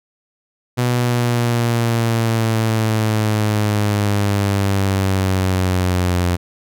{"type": "linear sweep", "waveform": "sawtooth", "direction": "down", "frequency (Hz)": [123.4, 88], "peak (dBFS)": -11, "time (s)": [0.77, 6.37], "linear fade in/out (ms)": 20, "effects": []}